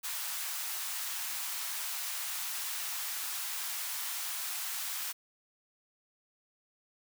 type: high-pass noise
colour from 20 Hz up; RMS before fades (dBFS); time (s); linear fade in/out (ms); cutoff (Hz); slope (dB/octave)
white; -37; 0.03-5.13; 20; 810; 24
effects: none